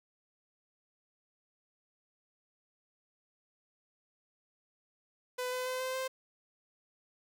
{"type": "tone with pitch steps", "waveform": "sawtooth", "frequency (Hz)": [501, 506.2, 511.5, 516.9, 522.3], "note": ["B4", "B4", "C5", "C5", "C5"], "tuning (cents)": [25, 43, -39, -21, -3], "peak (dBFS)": -30, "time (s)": [5.38, 6.08], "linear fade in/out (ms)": 10, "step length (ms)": 140, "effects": []}